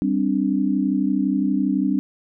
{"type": "chord", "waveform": "sine", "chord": "G suspended fourth", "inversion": "none", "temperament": "equal", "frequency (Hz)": [196, 261.6, 293.7], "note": ["G3", "C4", "D4"], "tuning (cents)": [0, 0, 0], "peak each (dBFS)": -22, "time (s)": [0.02, 1.99], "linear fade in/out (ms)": 0, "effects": []}